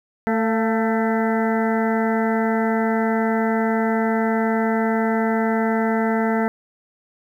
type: harmonic tone with a mistuned harmonic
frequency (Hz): 222.4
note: A3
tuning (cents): +19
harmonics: 1 / 2 / 3 / 4 / 6 / 7 / 8 / 9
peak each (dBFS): -20 / -24 / -26 / -27 / -31 / -33 / -34 / -33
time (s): 0.27-6.48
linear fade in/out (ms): 0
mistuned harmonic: 3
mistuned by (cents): +41
effects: 9-bit